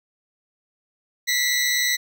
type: tone pair together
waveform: 20% pulse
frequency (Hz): 1958 / 2094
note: B6 / C7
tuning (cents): -15 / +1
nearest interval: minor second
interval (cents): 116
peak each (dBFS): -15 / -21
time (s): 1.27-1.97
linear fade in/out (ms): 20
effects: none